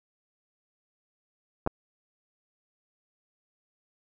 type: clicks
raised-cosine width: 1 ms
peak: -17 / -11 dBFS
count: 2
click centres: 1.664 / 1.674 s
effects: none